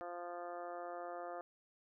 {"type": "harmonic tone", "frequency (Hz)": 174.61, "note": "F3", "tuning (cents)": 0, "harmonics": [2, 3, 4, 5, 6, 7, 8, 9, 10], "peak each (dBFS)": [-51, -48, -46, -57, -58, -52, -59, -64, -62], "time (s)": [0.01, 1.41], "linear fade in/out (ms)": 0, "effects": []}